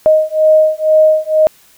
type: beating tone pair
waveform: sine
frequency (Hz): 622.3 / 624.4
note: D#5 / D#5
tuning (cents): 0 / +6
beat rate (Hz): 2.1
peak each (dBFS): -10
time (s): 0.06-1.47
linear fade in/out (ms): 0
effects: white hiss -47 dBFS RMS until 1.77 s